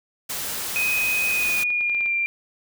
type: noise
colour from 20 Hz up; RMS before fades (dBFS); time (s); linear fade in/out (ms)
white; -29; 0.29-1.64; 10
type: tone with pitch glide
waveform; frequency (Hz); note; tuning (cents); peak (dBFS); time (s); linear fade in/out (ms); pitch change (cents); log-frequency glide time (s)
sine; 2508 to 2375; D#7 to D7; +13 to +19; -20; 0.76-2.26; 0; -94; 1.3-2.12
type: clicks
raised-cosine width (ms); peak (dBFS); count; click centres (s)
0.3; -24; 11; 1.313 / 1.427 / 1.46 / 1.491 / 1.574 / 1.704 / 1.809 / 1.897 / 1.948 / 2.008 / 2.06
effects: none